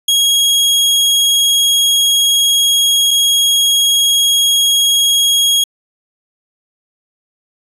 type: tone pair in turn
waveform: sawtooth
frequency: 3293 / 3293 Hz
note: G#7 / G#7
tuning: -15 / -15 cents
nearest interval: unison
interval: 0 cents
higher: neither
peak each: -6 dBFS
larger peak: neither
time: 0.08-3.11 / 3.11-5.64 s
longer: first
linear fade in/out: 5 ms
effects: resampled to 32000 Hz